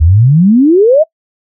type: exponential sweep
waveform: sine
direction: up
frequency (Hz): 73.42 to 659.3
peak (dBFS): -3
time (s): 0-1.04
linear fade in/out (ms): 20
effects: noise-tail reverb RT60 0.1 s tail -24 dB re dry